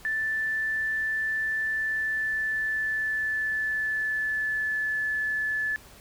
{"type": "tone with pitch glide", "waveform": "sine", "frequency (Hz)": [1760, 1730.8], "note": ["A6", "A6"], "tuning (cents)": [0, -29], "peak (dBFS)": -25, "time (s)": [0.05, 5.76], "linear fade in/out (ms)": 0, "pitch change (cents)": -29, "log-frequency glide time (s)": [1.67, 4.97], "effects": ["added 50 Hz sine -57 dBFS peak until 6 s", "pink hiss -51 dBFS RMS until 6 s"]}